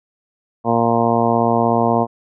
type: harmonic tone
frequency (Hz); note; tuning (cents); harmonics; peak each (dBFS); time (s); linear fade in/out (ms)
116.54; A#2; 0; 1 / 2 / 3 / 4 / 5 / 6 / 7 / 8 / 9; -24 / -19 / -24 / -21 / -23 / -19 / -25 / -22 / -25; 0.64-2.07; 50
effects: none